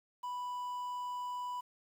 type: tone with quantisation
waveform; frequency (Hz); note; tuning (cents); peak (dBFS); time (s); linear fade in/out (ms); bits
triangle; 987.8; B5; 0; -35; 0.23-1.61; 10; 10
effects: none